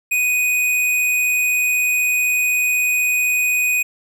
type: tone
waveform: square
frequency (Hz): 2489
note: D#7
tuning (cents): 0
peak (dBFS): -16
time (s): 0.11-3.83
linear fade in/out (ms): 10
effects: none